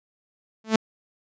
sawtooth tone with exponential growth, 220.2 Hz, A3, 2 cents sharp, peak -10 dBFS, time 0.64-0.76 s, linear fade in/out 5 ms, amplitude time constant 25 ms, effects resampled to 16000 Hz

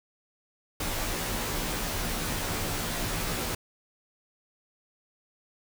pink noise with comb filter, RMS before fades -31 dBFS, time 0.8-3.55 s, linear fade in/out 5 ms, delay 15 ms, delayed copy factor -0.9, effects none

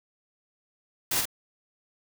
white noise with echo, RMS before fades -27 dBFS, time 1.11-1.21 s, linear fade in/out 5 ms, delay 45 ms, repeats 1, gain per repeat -3 dB, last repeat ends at 1.255 s, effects none

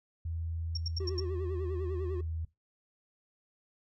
sine tone with pitch glide, 82.41 to 81.04 Hz, E2 to E2, 0 to -29 cents, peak -33 dBFS, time 0.25-2.45 s, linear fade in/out 5 ms, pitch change -29 cents, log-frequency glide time 1.48-1.65 s
sine tone bursts, 5530 Hz, F8, 18 cents flat, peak -33 dBFS, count 5, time 0.75-1.202 s, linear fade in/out 5 ms, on 24 ms, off 83 ms
triangle tone with vibrato, 370 Hz, F#4, in tune, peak -33 dBFS, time 1-2.21 s, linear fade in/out 5 ms, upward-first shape sine, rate 10 Hz, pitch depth 93 cents each way
effects noise-tail reverb RT60 0.2 s tail -19 dB re dry + tanh soft clip ceiling -20 dBFS

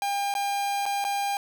45% pulse tone with dropouts, 803 Hz, G5, 41 cents sharp, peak -25 dBFS, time 0.02-1.37 s, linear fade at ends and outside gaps 1 ms, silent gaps 0.34-0.351 / 0.856-0.862 / 1.042-1.049 s, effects none

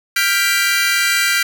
sawtooth chord, G dominant seventh, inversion third, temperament equal with one note detuned, 1396.9 / 1580.7 / 1975.5 / 2349 Hz, F6 / G6 / B6 / D7, 0 / +14 / 0 / 0 cents, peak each -16 dBFS, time 0.16-1.43 s, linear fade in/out 5 ms, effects none

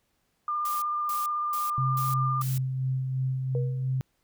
sine tone with vibrato, 1200 Hz, D6, 37 cents sharp, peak -26 dBFS, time 0.48-2.42 s, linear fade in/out 2 ms, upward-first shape sine, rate 16 Hz, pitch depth 12 cents each way
blue noise bursts, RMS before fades -38 dBFS, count 5, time 0.65-2.58 s, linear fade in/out 2 ms, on 170 ms, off 270 ms
sine tone with tremolo, 130.81 Hz, C3, in tune, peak -24 dBFS, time 1.78-4.01 s, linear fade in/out 0 ms, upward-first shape sine, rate 2.9 Hz, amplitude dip 35%
sine tone with exponential decay, 479.1 Hz, A#4, 47 cents sharp, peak -28 dBFS, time 3.55-3.95 s, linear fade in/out 1 ms, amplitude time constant 85 ms
effects pink hiss -73 dBFS RMS until 4.23 s

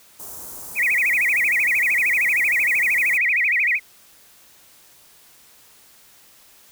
white band-stop noise, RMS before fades -36 dBFS, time 0.19-3.18 s, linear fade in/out 10 ms, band 1200 to 6300 Hz, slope 24 dB/octave
sine tone with vibrato, 2187 Hz, C#7, 24 cents flat, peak -16 dBFS, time 0.75-3.8 s, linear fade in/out 50 ms, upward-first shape sine, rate 13 Hz, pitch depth 260 cents each way
effects white hiss -51 dBFS RMS until 6.71 s

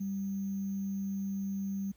sine tone with sample-and-hold, 196 Hz, G3, in tune, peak -32 dBFS, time 0-1.92 s, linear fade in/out 10 ms, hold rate 6300 Hz, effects added 60 Hz sine -63 dBFS peak until 1.96 s + pink hiss -69 dBFS RMS until 1.96 s

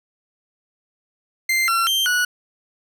40% pulse tone with pitch steps, 2088 / 1358 / 3150 / 1468 Hz, C7 / F6 / G7 / F#6, -4 / -49 / +8 / -14 cents, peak -16 dBFS, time 1.49-2.25 s, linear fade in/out 5 ms, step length 190 ms, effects none

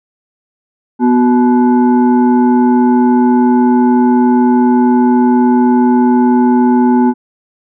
sine tone with frequency modulation, 246.9 Hz, B3, in tune, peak -6 dBFS, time 0.99-7.14 s, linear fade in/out 50 ms, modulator 618 Hz, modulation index 0.71, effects none

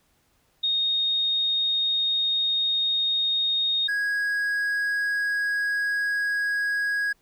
sine / triangle tone pair in turn, 3712 / 1653.5 Hz, A#7 / G#6, -8 / -8 cents, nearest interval octave + major second, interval 1400 cents, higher first, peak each -21 dBFS, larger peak neither, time 0.63-3.88 / 3.88-7.13 s, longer neither, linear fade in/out 10 ms, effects pink hiss -66 dBFS RMS until 7.21 s

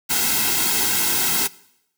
white noise with comb filter, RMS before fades -20 dBFS, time 0.09-1.48 s, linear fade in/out 20 ms, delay 1.7 ms, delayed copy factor -0.95, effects noise-tail reverb RT60 0.8 s tail -21 dB re dry

